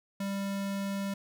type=tone; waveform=square; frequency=197.5 Hz; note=G3; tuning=13 cents sharp; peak=-32 dBFS; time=0.2-1.14 s; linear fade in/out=5 ms; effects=none